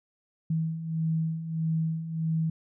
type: beating tone pair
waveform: sine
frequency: 160 / 161.6 Hz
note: D#3 / E3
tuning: +49 / -34 cents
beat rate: 1.6 Hz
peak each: -33 / -27 dBFS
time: 0.5-2.5 s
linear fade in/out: 5 ms
effects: none